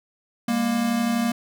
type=tone pair together; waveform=square; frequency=203.1 / 235.1 Hz; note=G#3 / A#3; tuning=-38 / +15 cents; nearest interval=minor third; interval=253 cents; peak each=-28 / -22 dBFS; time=0.48-1.32 s; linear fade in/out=5 ms; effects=none